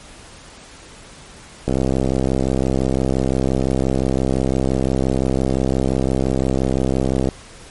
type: click train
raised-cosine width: 2 ms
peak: -5 dBFS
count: 370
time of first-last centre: 1.68-7.288 s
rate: 65.8 Hz
effects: pink hiss -41 dBFS RMS until 7.7 s + MP3 48 kbps